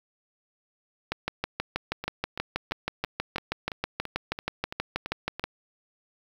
two click trains, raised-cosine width 0.3 ms, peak -18 / -11 dBFS, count 11 / 28, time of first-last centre 2.04-5.396 / 1.12-5.44 s, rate 2.98 / 6.25 Hz, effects 7-bit

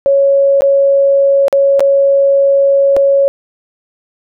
sine tone with dropouts, 554 Hz, C#5, 1 cent flat, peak -6 dBFS, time 0.06-3.28 s, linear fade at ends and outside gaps 0 ms, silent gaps 0.608-0.62 / 1.482-1.527 / 1.795-1.805 / 2.965-2.968 s, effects none

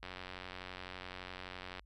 click train, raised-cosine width 0.3 ms, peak -28 dBFS, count 163, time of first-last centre 0.03-1.795 s, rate 91.8 Hz, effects added 50 Hz sine -59 dBFS peak until 1.85 s

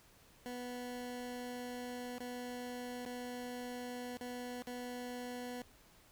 20% pulse tone with dropouts, 246.3 Hz, B3, 5 cents flat, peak -37 dBFS, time 0.46-5.62 s, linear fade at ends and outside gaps 0 ms, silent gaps 2.182-2.203 / 3.051-3.061 / 4.171-4.21 / 4.622-4.671 s, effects pink hiss -64 dBFS RMS until 6.11 s

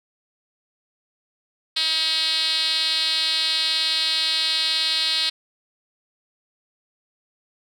5% pulse tone with band-pass filter, 319 Hz, D#4, 43 cents sharp, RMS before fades -22 dBFS, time 1.76-5.3 s, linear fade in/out 10 ms, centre 4200 Hz, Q 4.2, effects none

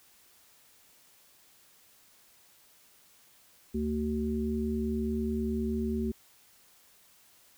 harmonic tone, 75.4 Hz, D2, 46 cents sharp, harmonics 1 / 3 / 5, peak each -35 / -30 / -35 dBFS, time 3.74-6.12 s, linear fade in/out 10 ms, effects white hiss -61 dBFS RMS until 7.57 s

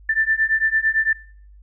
sine beating tone pair, 1768 / 1776.9 Hz, A6 / A6, +8 / +17 cents, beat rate 8.9 Hz, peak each -20 dBFS, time 0.09-1.13 s, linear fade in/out 5 ms, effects noise-tail reverb RT60 0.5 s tail -19 dB re dry + added 50 Hz sine -43 dBFS peak until 1.62 s

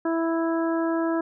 harmonic tone, 329.6 Hz, E4, in tune, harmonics 1 / 2 / 3 / 4 / 5, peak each -23 / -29 / -33 / -35 / -37 dBFS, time 0.05-1.21 s, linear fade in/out 5 ms, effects none

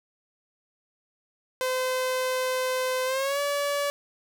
sawtooth tone with pitch glide, 513 to 572.5 Hz, C5 to D5, -34 to -44 cents, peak -21 dBFS, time 1.61-3.9 s, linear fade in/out 0 ms, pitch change +190 cents, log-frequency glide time 3.05-3.4 s, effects none

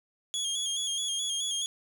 25% pulse tone with vibrato, 3300 Hz, G#7, 12 cents flat, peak -25 dBFS, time 0.34-1.66 s, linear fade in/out 0 ms, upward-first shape square, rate 4.7 Hz, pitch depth 40 cents each way, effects none

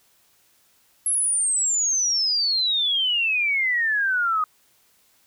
sine exponential sweep, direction down, 11175 to 1235 Hz, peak -19 dBFS, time 1.06-4.44 s, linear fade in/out 2 ms, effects white hiss -61 dBFS RMS until 5.26 s

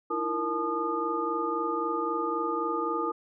sine tone cluster, 313.5 / 337.3 / 465.5 / 866 / 1221 Hz, D#4 / E4 / A#4 / A5 / D#6, +13 / +40 / -2 / -28 / -33 cents, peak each -38 / -33 / -33 / -36 / -30 dBFS, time 0.1-3.12 s, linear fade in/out 10 ms, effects none

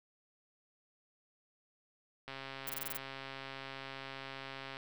click train, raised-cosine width 0.3 ms, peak -28 dBFS, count 337, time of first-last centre 2.28-4.769 s, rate 135 Hz
violet noise bursts, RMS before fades -39 dBFS, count 7, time 2.67-2.972 s, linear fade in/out 5 ms, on 26 ms, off 20 ms
effects none

